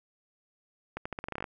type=accelerating click train; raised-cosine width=0.5 ms; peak=-20 dBFS; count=12; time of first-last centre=0.97-1.442 s; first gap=85 ms; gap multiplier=0.85; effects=none